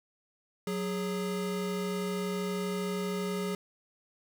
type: tone pair together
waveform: square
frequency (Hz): 184.68 / 413.4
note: F#3 / G#4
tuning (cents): -3 / -8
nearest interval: octave + major second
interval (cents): 1395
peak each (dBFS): -34 / -35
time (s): 0.67-3.55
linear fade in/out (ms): 2
effects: none